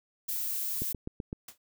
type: noise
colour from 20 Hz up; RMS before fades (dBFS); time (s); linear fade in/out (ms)
violet; -33; 0.28-0.93; 10
type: click train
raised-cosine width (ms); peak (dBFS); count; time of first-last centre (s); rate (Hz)
3; -22; 5; 0.82-1.329; 7.86
type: noise with exponential decay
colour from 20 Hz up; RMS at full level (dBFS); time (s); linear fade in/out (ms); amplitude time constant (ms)
white; -40; 1.48-1.58; 5; 21
effects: none